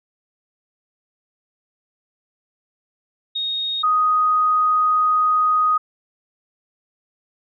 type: tone pair in turn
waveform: sine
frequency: 3728 / 1247.6 Hz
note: A#7 / D#6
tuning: -1 / +4 cents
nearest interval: octave + perfect fifth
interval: 1895 cents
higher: first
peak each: -21 / -14 dBFS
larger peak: second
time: 3.35-3.83 / 3.83-5.78 s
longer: second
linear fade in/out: 10 ms
effects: none